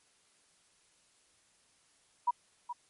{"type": "tone with echo", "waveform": "sine", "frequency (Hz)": 967, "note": "B5", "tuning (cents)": -37, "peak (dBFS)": -24, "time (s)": [2.27, 2.31], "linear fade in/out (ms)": 10, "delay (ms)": 420, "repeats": 1, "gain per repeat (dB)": -11, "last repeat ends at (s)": 2.73, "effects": ["white hiss -68 dBFS RMS until 2.89 s", "MP3 48 kbps"]}